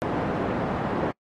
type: band-pass noise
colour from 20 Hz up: pink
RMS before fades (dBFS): -27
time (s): 0.02-1.11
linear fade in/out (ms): 0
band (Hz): 150 to 970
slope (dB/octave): 12
effects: noise-tail reverb RT60 0.1 s tail -25 dB re dry + AAC 32 kbps